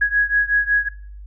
sine beating tone pair, 1661.2 / 1666.6 Hz, G#6 / G#6, 0 / +6 cents, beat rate 5.4 Hz, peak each -17 / -19 dBFS, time 0.01-0.89 s, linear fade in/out 10 ms, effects noise-tail reverb RT60 0.5 s tail -20 dB re dry + added 50 Hz sine -34 dBFS peak until 1.26 s

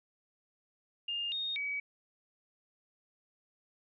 sine tone with pitch steps, 2817 / 3707 / 2273 Hz, F7 / A#7 / C#7, +14 / -10 / +43 cents, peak -33 dBFS, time 1.08-1.8 s, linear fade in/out 5 ms, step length 240 ms, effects none

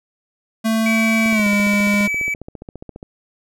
square tone with pitch glide, 222.8 to 204.3 Hz, A3 to G#3, +22 to -28 cents, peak -16 dBFS, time 0.64-2.08 s, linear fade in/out 20 ms, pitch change -150 cents, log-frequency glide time 1.31-1.47 s
triangle tone, 2295 Hz, D7, 40 cents flat, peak -17 dBFS, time 0.86-2.34 s, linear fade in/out 2 ms
click train, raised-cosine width 2 ms, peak -20 dBFS, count 27, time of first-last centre 1.26-3.029 s, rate 14.7 Hz
effects none

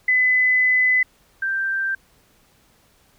sine tone pair in turn, 2011 / 1571.9 Hz, B6 / G6, +31 / +4 cents, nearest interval major third, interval 427 cents, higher first, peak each -14 / -20 dBFS, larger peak first, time 0.08-1.03 / 1.42-1.95 s, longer first, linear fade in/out 5 ms, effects pink hiss -58 dBFS RMS until 3.18 s

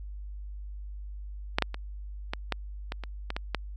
clicks, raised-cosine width 0.3 ms, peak -7 / -7 / -20 / -14 / -11 / -17 / -22 / -16 / -15 / -11 dBFS, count 10, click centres 1.585 / 1.623 / 1.744 / 2.335 / 2.523 / 2.921 / 3.037 / 3.304 / 3.365 / 3.547 s, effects added 50 Hz sine -37 dBFS peak until 3.76 s

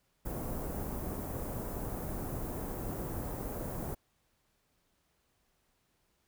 pink band-stop noise, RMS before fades -38 dBFS, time 0.25-3.95 s, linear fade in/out 10 ms, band 790 to 16000 Hz, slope 12 dB/octave, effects pink hiss -75 dBFS RMS until 6.27 s

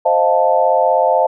sine chord, F dominant seventh, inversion second, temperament equal, 523.3 / 622.3 / 698.5 / 880 Hz, C5 / Eb5 / F5 / A5, 0 / 0 / 0 / 0 cents, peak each -16 dBFS, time 0.05-1.27 s, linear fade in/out 10 ms, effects none

